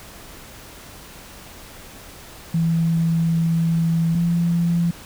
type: tone pair in turn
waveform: sine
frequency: 165.2 / 170.34 Hz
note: E3 / F3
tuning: +4 / -43 cents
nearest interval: minor second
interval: 53 cents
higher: second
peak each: -16 dBFS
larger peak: neither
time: 2.54-4.15 / 4.15-4.91 s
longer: first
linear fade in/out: 5 ms
effects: pink hiss -41 dBFS RMS until 5.05 s